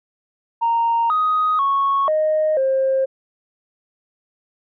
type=tone with pitch steps; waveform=sine; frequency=927 / 1251 / 1104 / 620 / 532 Hz; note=A#5 / D#6 / C#6 / D#5 / C5; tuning=-10 / +9 / -7 / -6 / +29 cents; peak=-14 dBFS; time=0.61-3.06 s; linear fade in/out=20 ms; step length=490 ms; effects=tanh soft clip ceiling -11 dBFS